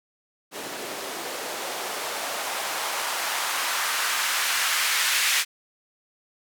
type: noise with band-pass filter sweep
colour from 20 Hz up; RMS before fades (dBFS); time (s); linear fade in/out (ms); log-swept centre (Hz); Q
blue; -27; 0.51-5.45; 50; 340 to 2000; 1.2
effects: none